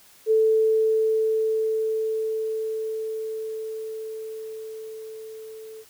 sine tone with level ramp, 440 Hz, A4, in tune, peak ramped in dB -15 to -38 dBFS, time 0.26-5.85 s, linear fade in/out 50 ms, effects white hiss -53 dBFS RMS until 5.89 s

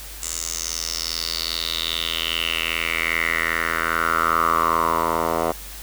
10% pulse tone with band-pass filter sweep, 82.5 Hz, E2, 2 cents sharp, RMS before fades -23 dBFS, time 0.22-5.52 s, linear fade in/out 5 ms, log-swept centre 7500 to 770 Hz, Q 5.1, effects added 50 Hz sine -38 dBFS peak until 5.82 s + white hiss -38 dBFS RMS until 5.82 s

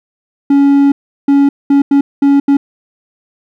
triangle tone bursts at uneven times, 280.3 Hz, C#4, 19 cents sharp, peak -3 dBFS, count 6, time 0.5-0.92 / 1.28-1.49 / 1.7-1.82 / 1.91-2.01 / 2.22-2.4 / 2.48-2.57 s, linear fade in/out 5 ms, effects none

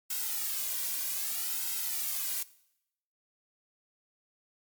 blue noise with flanger, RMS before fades -33 dBFS, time 0.1-2.43 s, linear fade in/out 5 ms, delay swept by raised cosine 1.7 to 2.34 ms, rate 0.63 Hz, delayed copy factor -0.85, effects noise-tail reverb RT60 0.8 s tail -20 dB re dry + MP3 96 kbps

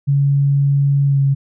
sine tone with pitch glide, 140.4 to 137.99 Hz, C#3 to C#3, +22 to -8 cents, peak -11 dBFS, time 0.07-1.35 s, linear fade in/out 20 ms, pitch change -30 cents, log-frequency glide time 1.06-1.2 s, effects none

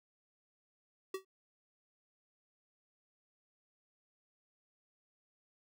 square tone with exponential decay, 381.8 Hz, G4, 46 cents flat, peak -34 dBFS, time 1.14-1.25 s, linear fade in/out 5 ms, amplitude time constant 22 ms, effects none

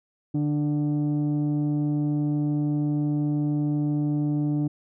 sine tone pair together, 147.85 / 295.7 Hz, D3 / D4, +12 / +12 cents, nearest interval octave, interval 1200 cents, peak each -22 dBFS, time 0.34-4.68 s, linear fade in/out 10 ms, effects tanh soft clip ceiling -19 dBFS

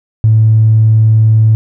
triangle tone with tanh clipping, 110 Hz, A2, in tune, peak -4 dBFS, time 0.24-1.55 s, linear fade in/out 0 ms, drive 4 dB, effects none

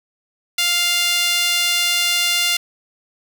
sawtooth tone with high-pass filter, 699 Hz, F5, 1 cent sharp, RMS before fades -18 dBFS, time 0.58-2.57 s, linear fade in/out 5 ms, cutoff 2800 Hz, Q 1.6, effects none

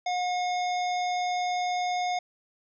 harmonic tone, 721 Hz, F#5, 45 cents flat, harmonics 1 / 3 / 5 / 7 / 9, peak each -26 / -36 / -40 / -43 / -45 dBFS, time 0.06-2.19 s, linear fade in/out 5 ms, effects none

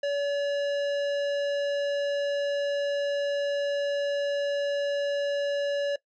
sine tone with tanh clipping, 570 Hz, C#5, 48 cents sharp, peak -27 dBFS, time 0.03-5.96 s, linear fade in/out 5 ms, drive 16 dB, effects noise-tail reverb RT60 0.1 s tail -20 dB re dry + resampled to 16000 Hz

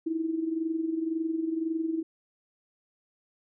sine tone with amplitude modulation, 324.1 Hz, E4, 29 cents flat, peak -24 dBFS, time 0.06-2.03 s, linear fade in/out 10 ms, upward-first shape sine, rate 21.9 Hz, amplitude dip 65%, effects none

